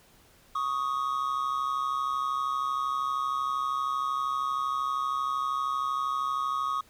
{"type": "tone pair together", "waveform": "triangle", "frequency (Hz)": [1112.2, 1245], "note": ["C#6", "D#6"], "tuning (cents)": [5, 1], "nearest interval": "major second", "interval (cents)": 196, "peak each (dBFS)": -28, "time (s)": [0.55, 6.81], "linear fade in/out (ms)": 5, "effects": ["pink hiss -59 dBFS RMS until 6.89 s"]}